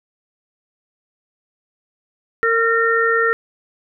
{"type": "harmonic tone", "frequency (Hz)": 457.8, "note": "A#4", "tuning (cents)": -31, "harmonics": [1, 3, 4], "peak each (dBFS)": [-18, -18, -18], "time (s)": [2.43, 3.33], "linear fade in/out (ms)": 0, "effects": []}